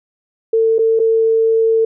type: tone with dropouts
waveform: sine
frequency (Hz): 449.1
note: A4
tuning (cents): +35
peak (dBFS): -10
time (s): 0.53-1.85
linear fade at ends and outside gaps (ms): 5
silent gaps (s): 0.784-0.79 / 0.993-0.998
effects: none